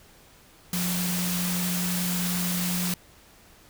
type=tone in noise; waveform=sine; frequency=178.6 Hz; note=F3; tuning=39 cents sharp; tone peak=-27 dBFS; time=0.73-2.94 s; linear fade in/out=2 ms; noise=white; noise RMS=-30 dBFS; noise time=0.73-2.94 s; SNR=0 dB; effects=pink hiss -54 dBFS RMS until 3.69 s